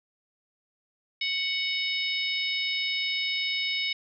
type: harmonic tone with a mistuned harmonic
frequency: 741 Hz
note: F#5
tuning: 2 cents sharp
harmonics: 3 / 4 / 5 / 6 / 7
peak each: -30 / -33 / -31 / -44 / -35 dBFS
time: 1.21-3.93 s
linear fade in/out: 5 ms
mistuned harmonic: 5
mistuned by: +16 cents
effects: none